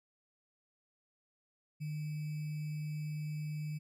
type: tone with sample-and-hold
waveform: sine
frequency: 151.5 Hz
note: D#3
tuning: 46 cents flat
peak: -36 dBFS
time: 1.8-3.79 s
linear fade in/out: 20 ms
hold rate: 2450 Hz
effects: resampled to 32000 Hz